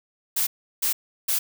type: noise bursts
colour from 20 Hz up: blue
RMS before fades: -23 dBFS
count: 3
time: 0.36-1.39 s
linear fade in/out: 10 ms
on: 110 ms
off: 350 ms
effects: none